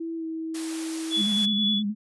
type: tone with pitch glide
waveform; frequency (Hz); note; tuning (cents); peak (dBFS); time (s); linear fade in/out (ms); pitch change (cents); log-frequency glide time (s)
sine; 329.6 to 322.6; E4 to E4; 0 to -37; -29; 0-1.22; 10; -37; 0.16-0.25
type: high-pass noise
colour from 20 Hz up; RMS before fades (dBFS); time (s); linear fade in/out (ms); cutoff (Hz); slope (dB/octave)
white; -37; 0.54-1.46; 10; 360; 24
type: tone with tremolo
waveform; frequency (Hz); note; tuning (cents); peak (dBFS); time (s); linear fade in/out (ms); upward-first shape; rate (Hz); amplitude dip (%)
sine; 3419; G#7; +50; -21; 1.1-1.83; 50; triangle; 3.9; 40
type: tone with vibrato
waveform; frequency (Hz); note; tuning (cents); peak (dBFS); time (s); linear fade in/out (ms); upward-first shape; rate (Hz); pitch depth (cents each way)
sine; 207.7; G#3; 0; -24; 1.16-1.95; 50; square; 9.5; 45
effects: resampled to 24000 Hz